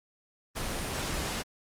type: noise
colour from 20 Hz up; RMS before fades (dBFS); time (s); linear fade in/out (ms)
pink; -33; 0.55-1.43; 20
effects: low-pass 11000 Hz 12 dB/octave + Opus 24 kbps